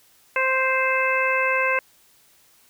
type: harmonic tone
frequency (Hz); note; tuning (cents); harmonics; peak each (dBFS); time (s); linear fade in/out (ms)
523.3; C5; 0; 1 / 2 / 3 / 4 / 5; -25 / -25 / -25 / -25 / -25; 0.36-1.79; 2
effects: white hiss -57 dBFS RMS until 2.69 s